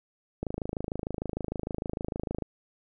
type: click train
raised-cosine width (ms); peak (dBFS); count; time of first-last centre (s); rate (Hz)
2; -18; 54; 0.43-2.422; 26.6
effects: none